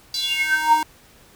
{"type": "tone with high-pass filter sweep", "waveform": "square", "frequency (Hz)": 311.1, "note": "D#4", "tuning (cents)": 0, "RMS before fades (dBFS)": -20, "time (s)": [0.14, 0.83], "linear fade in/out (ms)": 2, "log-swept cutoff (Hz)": [4600, 680], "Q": 9.8, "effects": ["pink hiss -51 dBFS RMS until 1.35 s"]}